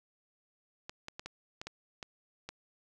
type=clicks; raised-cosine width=0.2 ms; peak=-24 dBFS; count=8; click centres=0.895 / 1.084 / 1.195 / 1.26 / 1.615 / 1.67 / 2.028 / 2.49 s; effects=none